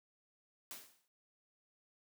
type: noise with exponential decay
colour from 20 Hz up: white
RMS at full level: -45 dBFS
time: 0.71-1.08 s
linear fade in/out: 0 ms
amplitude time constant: 79 ms
effects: noise-tail reverb RT60 0.3 s tail -25 dB re dry + high-pass 150 Hz 12 dB/octave